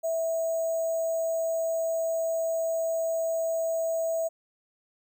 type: tone with sample-and-hold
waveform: sine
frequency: 655 Hz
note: E5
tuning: 11 cents flat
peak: -25 dBFS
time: 0.03-4.29 s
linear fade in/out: 20 ms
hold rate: 7350 Hz
effects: none